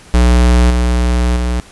square tone with level steps, 60.7 Hz, B1, 29 cents flat, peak -7 / -11 / -14 dBFS, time 0.14-1.6 s, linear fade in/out 0 ms, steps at 0.7 / 1.36 s, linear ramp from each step 5 ms, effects pink hiss -40 dBFS RMS until 1.71 s + resampled to 24000 Hz

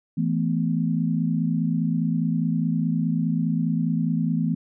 sine chord, E suspended fourth, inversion none, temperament equal with one note detuned, 164.81 / 220 / 249.7 Hz, E3 / A3 / B3, 0 / 0 / +19 cents, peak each -23 / -26 / -26 dBFS, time 0.17-4.55 s, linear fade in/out 10 ms, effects none

